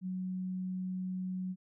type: tone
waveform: sine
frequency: 185 Hz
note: F#3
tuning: in tune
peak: -34 dBFS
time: 0.01-1.56 s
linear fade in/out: 50 ms
effects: none